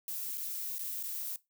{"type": "noise with dropouts", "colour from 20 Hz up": "violet", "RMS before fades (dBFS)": -38, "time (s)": [0.08, 1.36], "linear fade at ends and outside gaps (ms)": 1, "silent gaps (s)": [[0.374, 0.379], [0.784, 0.792], [1.029, 1.036]], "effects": ["noise-tail reverb RT60 0.2 s tail -19 dB re dry"]}